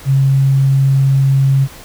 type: tone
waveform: sine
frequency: 135.8 Hz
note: C#3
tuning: 35 cents flat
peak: -8 dBFS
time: 0.05-1.68 s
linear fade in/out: 50 ms
effects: pink hiss -36 dBFS RMS until 1.84 s